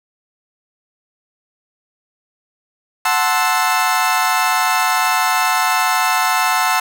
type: chord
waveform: 30% pulse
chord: F# half-diminished seventh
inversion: none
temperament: equal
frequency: 740 / 880 / 1046.5 / 1318.5 Hz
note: F#5 / A5 / C6 / E6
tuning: 0 / 0 / 0 / 0 cents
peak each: -17 dBFS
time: 3.05-6.8 s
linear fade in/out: 5 ms
effects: none